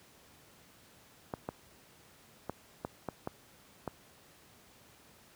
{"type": "clicks", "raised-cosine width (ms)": 1, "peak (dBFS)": -21, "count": 7, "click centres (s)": [1.338, 1.489, 2.496, 2.849, 3.087, 3.274, 3.877], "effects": ["pink hiss -60 dBFS RMS until 5.35 s", "high-pass 80 Hz 12 dB/octave"]}